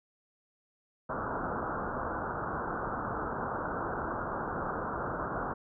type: low-pass noise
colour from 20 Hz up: white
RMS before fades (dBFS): -35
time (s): 1.09-5.54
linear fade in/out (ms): 10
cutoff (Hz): 1500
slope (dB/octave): 96
effects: none